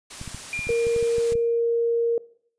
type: noise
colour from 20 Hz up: white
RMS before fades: -38 dBFS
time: 0.1-1.34 s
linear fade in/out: 10 ms
type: clicks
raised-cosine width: 5 ms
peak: -23 dBFS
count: 12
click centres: 0.214 / 0.277 / 0.346 / 0.592 / 0.67 / 0.704 / 0.869 / 0.963 / 1.027 / 1.183 / 1.322 / 1.354 s
type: tone with exponential decay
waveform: sine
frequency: 2401 Hz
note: D7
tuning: 38 cents sharp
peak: -25 dBFS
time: 0.53-1.59 s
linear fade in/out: 1 ms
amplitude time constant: 230 ms
type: tone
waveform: sine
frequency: 466.2 Hz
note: A#4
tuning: in tune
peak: -19 dBFS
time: 0.69-2.18 s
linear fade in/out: 2 ms
effects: noise-tail reverb RT60 0.6 s tail -21 dB re dry + resampled to 22050 Hz